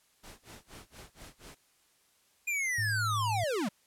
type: noise with tremolo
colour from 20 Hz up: pink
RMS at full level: -48 dBFS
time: 0.23-1.55 s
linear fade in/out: 10 ms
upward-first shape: sine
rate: 4.2 Hz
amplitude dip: 100%
type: linear sweep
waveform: square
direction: down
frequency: 2448 to 173.8 Hz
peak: -30 dBFS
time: 2.47-3.69 s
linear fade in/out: 10 ms
type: tone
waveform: sine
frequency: 107 Hz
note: A2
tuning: 48 cents flat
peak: -32 dBFS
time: 2.78-3.44 s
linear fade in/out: 5 ms
effects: white hiss -68 dBFS RMS until 3.86 s + low-pass 12000 Hz 12 dB/octave